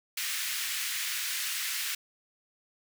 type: high-pass noise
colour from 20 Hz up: pink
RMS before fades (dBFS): -33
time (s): 0.17-1.95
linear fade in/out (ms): 5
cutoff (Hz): 1700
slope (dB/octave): 24
effects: none